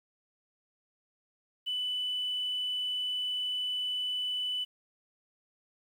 sine tone, 2989 Hz, F#7, 17 cents sharp, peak -29 dBFS, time 1.66-4.65 s, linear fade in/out 20 ms, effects tanh soft clip ceiling -26 dBFS + 10-bit

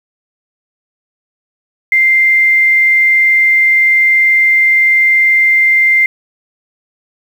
sine tone with quantisation, 2093 Hz, C7, in tune, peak -6 dBFS, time 1.92-6.06 s, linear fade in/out 2 ms, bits 6, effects none

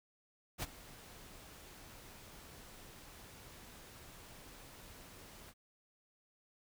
pink noise with ADSR envelope, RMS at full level -38 dBFS, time 0.58-5.54 s, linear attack 46 ms, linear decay 29 ms, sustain -17 dB, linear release 48 ms, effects none

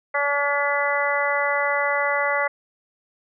harmonic tone, 285.7 Hz, D4, 48 cents flat, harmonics 2 / 3 / 4 / 5 / 6 / 7, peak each -25 / -28 / -27 / -28 / -30 / -24 dBFS, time 0.14-2.48 s, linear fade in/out 10 ms, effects none

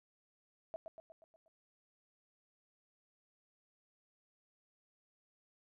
sine tone with echo, 651 Hz, E5, 22 cents flat, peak -39 dBFS, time 0.74-0.76 s, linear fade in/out 0 ms, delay 120 ms, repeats 6, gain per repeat -5 dB, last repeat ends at 1.48 s, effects none

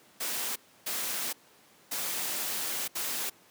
white noise bursts at uneven times, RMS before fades -33 dBFS, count 4, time 0.2-0.56 / 0.86-1.33 / 1.91-2.88 / 2.95-3.3 s, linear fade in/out 10 ms, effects pink hiss -59 dBFS RMS until 3.5 s + high-pass 200 Hz 12 dB/octave

